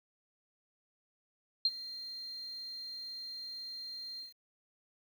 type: tone with ADSR envelope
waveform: sine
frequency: 4186 Hz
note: C8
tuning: in tune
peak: -23 dBFS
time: 1.65-4.34 s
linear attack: 3 ms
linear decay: 43 ms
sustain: -18 dB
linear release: 140 ms
effects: 10-bit